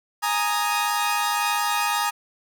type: chord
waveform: sawtooth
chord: Ab suspended second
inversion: none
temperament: equal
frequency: 830.6 / 932.3 / 1244.5 Hz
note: Ab5 / Bb5 / Eb6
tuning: 0 / 0 / 0 cents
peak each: -22 dBFS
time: 0.22-2.11 s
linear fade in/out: 20 ms
effects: none